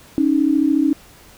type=tone pair together; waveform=sine; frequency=277.2 / 311.1 Hz; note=C#4 / D#4; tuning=0 / 0 cents; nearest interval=major second; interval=200 cents; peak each=-16 dBFS; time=0.18-0.93 s; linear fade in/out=0 ms; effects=pink hiss -46 dBFS RMS until 1.37 s